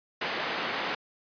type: band-pass noise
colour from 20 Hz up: white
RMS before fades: -32 dBFS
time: 0.21-0.95 s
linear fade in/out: 5 ms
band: 230 to 2400 Hz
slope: 12 dB/octave
effects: resampled to 11025 Hz